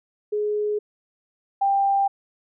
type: tone pair in turn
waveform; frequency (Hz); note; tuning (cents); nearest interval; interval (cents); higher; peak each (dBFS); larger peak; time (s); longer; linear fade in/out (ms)
sine; 419.2 / 791.3; G#4 / G5; +16 / +16; major seventh; 1100; second; -21 / -17; second; 0.32-0.79 / 1.61-2.08; neither; 10
effects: none